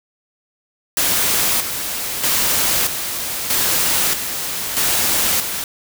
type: noise with tremolo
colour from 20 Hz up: white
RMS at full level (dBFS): -17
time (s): 0.97-5.64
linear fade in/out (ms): 2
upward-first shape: square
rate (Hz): 0.79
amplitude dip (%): 55
effects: none